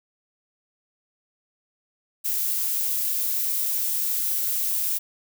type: noise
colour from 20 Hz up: violet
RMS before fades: -25 dBFS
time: 2.24-4.99 s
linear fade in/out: 20 ms
effects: none